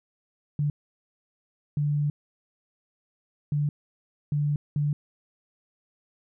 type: tone bursts at uneven times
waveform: sine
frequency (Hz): 146.6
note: D3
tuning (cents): -3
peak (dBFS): -22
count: 5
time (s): 0.59-0.7 / 1.77-2.1 / 3.52-3.69 / 4.32-4.56 / 4.76-4.93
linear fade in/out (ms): 2
effects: none